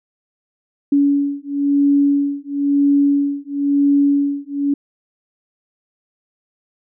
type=beating tone pair; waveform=sine; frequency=282.7 / 283.69 Hz; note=C#4 / C#4; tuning=+34 / +40 cents; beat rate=0.99 Hz; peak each=-16 dBFS; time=0.92-4.74 s; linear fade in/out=5 ms; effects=none